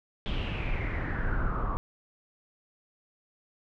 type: noise with low-pass filter sweep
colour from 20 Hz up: brown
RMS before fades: -30 dBFS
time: 0.26-1.77 s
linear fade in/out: 0 ms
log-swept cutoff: 3300 to 1100 Hz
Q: 6.2
effects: none